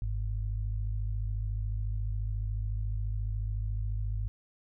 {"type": "tone pair together", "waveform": "sine", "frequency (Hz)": [49.49, 103.6], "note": ["G1", "G#2"], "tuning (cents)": [17, -4], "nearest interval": "octave + minor second", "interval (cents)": 1279, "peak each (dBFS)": [-31, -34], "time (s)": [0.02, 4.28], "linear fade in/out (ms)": 0, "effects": []}